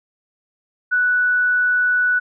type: tone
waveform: sine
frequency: 1480 Hz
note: F#6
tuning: in tune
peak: -14 dBFS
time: 0.91-2.2 s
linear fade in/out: 20 ms
effects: none